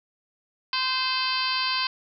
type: harmonic tone with a mistuned harmonic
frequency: 518 Hz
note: C5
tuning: 17 cents flat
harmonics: 2 / 3 / 4 / 5 / 6 / 7 / 8 / 9 / 10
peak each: -29 / -34 / -37 / -31 / -32 / -38 / -32 / -29 / -40 dBFS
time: 0.73-1.87 s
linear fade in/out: 2 ms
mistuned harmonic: 7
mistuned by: -19 cents
effects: none